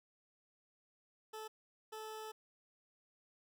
20% pulse tone bursts at uneven times, 435.5 Hz, A4, 18 cents flat, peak -40 dBFS, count 2, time 1.33-1.48 / 1.92-2.32 s, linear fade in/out 10 ms, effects none

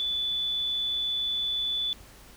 sine tone, 3474 Hz, A7, 23 cents flat, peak -26 dBFS, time 0-1.93 s, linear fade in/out 0 ms, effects added 50 Hz sine -54 dBFS peak until 2.36 s + pink hiss -52 dBFS RMS until 2.36 s

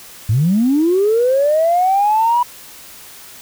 sine linear sweep, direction up, 98 to 982 Hz, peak -10 dBFS, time 0.29-2.43 s, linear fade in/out 5 ms, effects tanh soft clip ceiling -6 dBFS + white hiss -38 dBFS RMS until 3.41 s

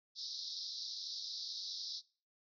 white band-pass noise, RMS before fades -44 dBFS, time 0.15-2.02 s, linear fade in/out 50 ms, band 3700 to 5500 Hz, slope 96 dB/octave, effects noise-tail reverb RT60 0.4 s tail -22 dB re dry

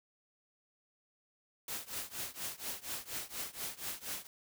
white noise with tremolo, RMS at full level -38 dBFS, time 1.68-4.27 s, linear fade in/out 2 ms, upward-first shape triangle, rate 4.2 Hz, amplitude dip 95%, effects none

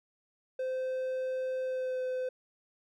triangle tone with pitch glide, 517 to 510.8 Hz, C5 to C5, -21 to -42 cents, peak -29 dBFS, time 0.59-2.29 s, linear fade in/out 5 ms, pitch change -21 cents, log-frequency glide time 1.63-2.02 s, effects none

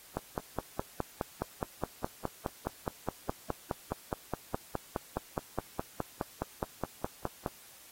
click train, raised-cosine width 1 ms, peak -17 dBFS, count 36, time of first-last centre 0.17-7.462 s, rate 4.8 Hz, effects white hiss -55 dBFS RMS until 7.91 s + AAC 48 kbps

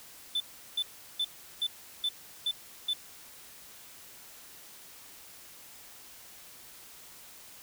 sine tone bursts, 3520 Hz, A7, in tune, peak -24 dBFS, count 7, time 0.35-2.934 s, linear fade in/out 5 ms, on 52 ms, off 370 ms, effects tanh soft clip ceiling -26 dBFS + white hiss -51 dBFS RMS until 7.62 s

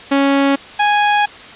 sawtooth tone pair in turn, 277.2 / 829.1 Hz, C#4 / G#5, 0 / -3 cents, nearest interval octave + perfect fifth, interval 1897 cents, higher second, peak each -7 dBFS, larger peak neither, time 0.11-0.56 / 0.79-1.26 s, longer second, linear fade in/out 10 ms, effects white hiss -35 dBFS RMS until 1.55 s + resampled to 8000 Hz

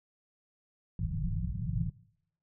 white low-pass noise, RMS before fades -33 dBFS, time 0.99-1.9 s, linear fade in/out 2 ms, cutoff 180 Hz, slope 96 dB/octave, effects noise-tail reverb RT60 0.7 s tail -20 dB re dry

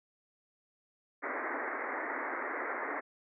white band-pass noise, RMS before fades -37 dBFS, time 1.22-3.01 s, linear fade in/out 20 ms, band 250 to 2100 Hz, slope 96 dB/octave, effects none

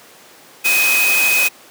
sine tone in noise, 2515 Hz, D#7, 18 cents sharp, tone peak -13 dBFS, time 0.64-1.49 s, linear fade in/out 20 ms, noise white, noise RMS -19 dBFS, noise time 0.64-1.49 s, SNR +3 dB, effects pink hiss -43 dBFS RMS until 1.7 s + high-pass 300 Hz 12 dB/octave

